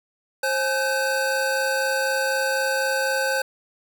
square tone cluster, 532 / 840 / 1532 Hz, C5 / G#5 / G6, +29 / +19 / -40 cents, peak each -25 / -30 / -25 dBFS, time 0.43-3.42 s, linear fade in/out 5 ms, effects none

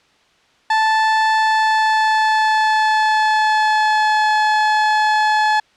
30% pulse tone with pitch glide, 877 to 856.5 Hz, A5 to A5, -6 to -47 cents, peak -10 dBFS, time 0.7-5.6 s, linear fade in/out 5 ms, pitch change -41 cents, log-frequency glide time 1.3-4.33 s, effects white hiss -55 dBFS RMS until 5.76 s + low-pass 4000 Hz 12 dB/octave

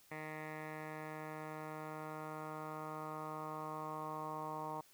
10% pulse tone with low-pass filter sweep, 155 Hz, D#3, 6 cents flat, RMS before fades -45 dBFS, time 0.11-4.81 s, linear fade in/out 5 ms, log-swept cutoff 1900 to 1000 Hz, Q 5.3, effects white hiss -66 dBFS RMS until 4.93 s

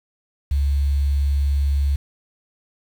sine tone with quantisation, 70.2 Hz, C#2, 22 cents sharp, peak -16 dBFS, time 0.51-1.96 s, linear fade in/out 5 ms, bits 7, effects none

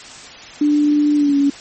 sine tone with pitch glide, 295.2 to 281.7 Hz, D4 to C#4, +9 to +28 cents, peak -11 dBFS, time 0.61-1.5 s, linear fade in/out 5 ms, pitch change -81 cents, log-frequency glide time 1.16-1.35 s, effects white hiss -36 dBFS RMS until 1.6 s + MP3 32 kbps

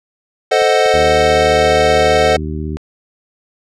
square chord, A diminished seventh, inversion none, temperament equal, 440 / 523.3 / 622.3 / 740 Hz, A4 / C5 / Eb5 / Gb5, 0 / 0 / 0 / 0 cents, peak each -16 dBFS, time 0.51-2.37 s, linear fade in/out 10 ms
clicks, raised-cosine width 3 ms, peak -24 dBFS, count 3, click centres 0.62 / 0.861 / 2.186 s
harmonic tone, 77 Hz, D#2, 17 cents flat, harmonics 1 / 2 / 3 / 4 / 5, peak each -22 / -25 / -27 / -28 / -29 dBFS, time 0.94-2.77 s, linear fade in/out 0 ms
effects low-pass 6000 Hz 12 dB/octave

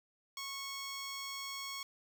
10% pulse tone, 1100 Hz, C#6, 14 cents flat, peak -32 dBFS, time 0.37-1.83 s, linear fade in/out 2 ms, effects none

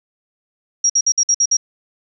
sine tone bursts, 5660 Hz, F8, 22 cents sharp, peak -11 dBFS, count 7, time 0.84-1.569 s, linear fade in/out 5 ms, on 57 ms, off 55 ms, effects none

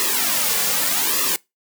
white noise with flanger, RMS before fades -20 dBFS, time 0-1.36 s, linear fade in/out 0 ms, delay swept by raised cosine 1.3 to 3.2 ms, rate 0.83 Hz, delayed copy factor -0.8, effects noise-tail reverb RT60 0.2 s tail -23 dB re dry + high-pass 200 Hz 12 dB/octave

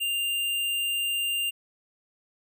square tone, 2794 Hz, F7, in tune, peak -26 dBFS, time 0-1.51 s, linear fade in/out 20 ms, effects none

